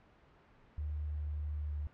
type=tone with pitch glide; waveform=sine; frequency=74.9 to 74.17 Hz; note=D2 to D2; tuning=+35 to +18 cents; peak=-35 dBFS; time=0.78-1.87 s; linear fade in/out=0 ms; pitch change=-17 cents; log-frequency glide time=1.55-1.71 s; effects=pink hiss -63 dBFS RMS until 1.93 s + low-pass 2000 Hz 12 dB/octave